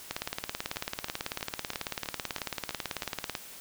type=two click trains; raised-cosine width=0.2 ms; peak=-20 / -14 dBFS; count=8 / 60; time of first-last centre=0.76-3.033 / 0.11-3.352 s; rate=3.08 / 18.2 Hz; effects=white hiss -47 dBFS RMS until 3.6 s